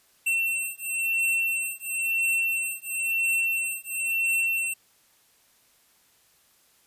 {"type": "beating tone pair", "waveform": "square", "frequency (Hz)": [2703, 2703.98], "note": ["E7", "E7"], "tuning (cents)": [43, 43], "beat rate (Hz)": 0.98, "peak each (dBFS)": -28, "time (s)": [0.26, 4.74], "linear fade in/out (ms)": 10, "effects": ["white hiss -62 dBFS RMS until 6.86 s", "resampled to 32000 Hz"]}